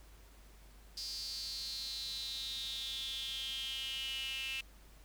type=tone with high-pass filter sweep; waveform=sawtooth; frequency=266 Hz; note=C4; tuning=29 cents sharp; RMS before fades=-41 dBFS; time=0.97-4.61 s; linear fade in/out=5 ms; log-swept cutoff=4800 to 2700 Hz; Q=9.5; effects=added 50 Hz sine -56 dBFS peak until 5.04 s + pink hiss -63 dBFS RMS until 5.04 s